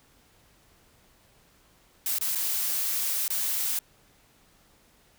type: noise with dropouts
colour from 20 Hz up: blue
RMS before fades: -28 dBFS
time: 2.06-3.79 s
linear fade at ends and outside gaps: 1 ms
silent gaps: 2.185-2.211 / 2.35-2.356 / 3.28-3.303 s
effects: pink hiss -61 dBFS RMS until 5.18 s